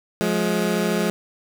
20% pulse tone pair together, 177.21 / 211.1 Hz, F3 / G#3, +26 / +29 cents, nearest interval minor third, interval 303 cents, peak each -18 / -17 dBFS, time 0.21-1.1 s, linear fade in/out 0 ms, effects none

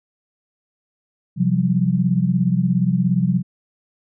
sine chord, C suspended fourth, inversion none, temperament equal with one note detuned, 130.81 / 174.61 / 191.63 Hz, C3 / F3 / G3, 0 / 0 / -39 cents, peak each -21 / -18 / -20 dBFS, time 1.36-3.43 s, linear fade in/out 50 ms, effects none

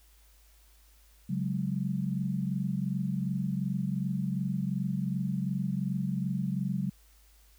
sine chord, C# suspended fourth, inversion none, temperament equal, 138.59 / 185 / 207.7 Hz, C#3 / F#3 / G#3, 0 / 0 / 0 cents, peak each -33 / -31 / -35 dBFS, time 1.29-6.9 s, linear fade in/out 10 ms, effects added 52 Hz sine -58 dBFS peak until 7.58 s + white hiss -64 dBFS RMS until 7.58 s

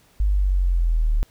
sine linear sweep, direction down, 51.3 to 36.71 Hz, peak -16 dBFS, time 0.2-1.23 s, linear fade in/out 0 ms, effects pink hiss -57 dBFS RMS until 1.3 s

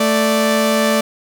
sawtooth tone pair together, 220.6 / 587.3 Hz, A3 / D5, +5 / 0 cents, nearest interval octave + perfect fourth, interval 1695 cents, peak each -12 dBFS, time 0-1.01 s, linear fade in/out 5 ms, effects none

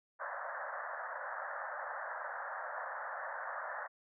white band-pass noise, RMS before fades -42 dBFS, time 0.19-3.88 s, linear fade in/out 20 ms, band 530 to 1800 Hz, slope 96 dB/octave, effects none

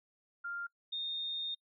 sine tone pair in turn, 1396.9 / 3668 Hz, F6 / A#7, 0 / -29 cents, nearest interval octave + perfect fourth, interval 1671 cents, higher second, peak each -37 / -35 dBFS, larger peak second, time 0.44-0.67 / 0.92-1.55 s, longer second, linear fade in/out 10 ms, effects noise-tail reverb RT60 0.1 s tail -25 dB re dry

